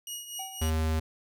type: tone with tremolo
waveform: 15% pulse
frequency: 2892 Hz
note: F#7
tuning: 40 cents flat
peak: -27 dBFS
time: 0.07-0.7 s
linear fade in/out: 2 ms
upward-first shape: triangle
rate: 4 Hz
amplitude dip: 70%
type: tone with exponential decay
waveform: triangle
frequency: 766 Hz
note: G5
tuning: 40 cents flat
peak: -34 dBFS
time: 0.39-0.9 s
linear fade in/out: 5 ms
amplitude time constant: 110 ms
type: tone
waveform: square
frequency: 79.4 Hz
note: D#2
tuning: 36 cents sharp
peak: -26 dBFS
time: 0.61-1 s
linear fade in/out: 10 ms
effects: none